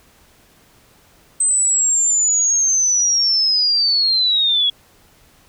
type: linear sweep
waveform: sine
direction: down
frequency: 8230 to 3322 Hz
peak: -13 dBFS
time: 1.4-4.7 s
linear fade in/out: 5 ms
effects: pink hiss -52 dBFS RMS until 5.48 s